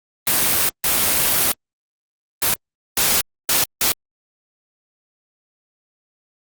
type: noise bursts at uneven times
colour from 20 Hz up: white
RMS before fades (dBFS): -17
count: 6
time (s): 0.27-0.69 / 0.84-1.52 / 2.42-2.54 / 2.97-3.21 / 3.49-3.64 / 3.81-3.92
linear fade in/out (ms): 2
effects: Opus 32 kbps